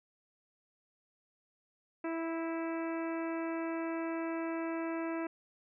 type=harmonic tone with a mistuned harmonic; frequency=329 Hz; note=E4; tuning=3 cents flat; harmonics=1 / 2 / 3 / 4 / 5 / 6 / 7 / 8; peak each=-35 / -41 / -45 / -47 / -49 / -51 / -52 / -53 dBFS; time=2.04-5.27 s; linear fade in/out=5 ms; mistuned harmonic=5; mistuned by=-17 cents; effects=none